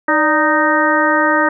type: harmonic tone with a mistuned harmonic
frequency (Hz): 310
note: D#4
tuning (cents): -6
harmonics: 1 / 2 / 3 / 4 / 5 / 6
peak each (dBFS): -18 / -18 / -18 / -18 / -18 / -18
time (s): 0.08-1.49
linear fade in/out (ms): 5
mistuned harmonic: 2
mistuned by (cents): -84
effects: none